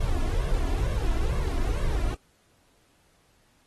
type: noise with flanger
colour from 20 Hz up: brown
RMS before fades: -25 dBFS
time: 0-2.15 s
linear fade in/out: 10 ms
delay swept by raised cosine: 1.8 to 3 ms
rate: 2.2 Hz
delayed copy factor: +0.7
effects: pink hiss -65 dBFS RMS until 3.66 s + AAC 32 kbps